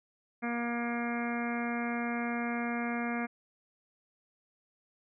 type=harmonic tone; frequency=237 Hz; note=A#3; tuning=29 cents sharp; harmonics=1 / 2 / 3 / 4 / 5 / 6 / 7 / 8 / 9 / 10; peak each=-33 / -42 / -39 / -47 / -44 / -44 / -42 / -51 / -41 / -47 dBFS; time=0.42-3.27 s; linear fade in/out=20 ms; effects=none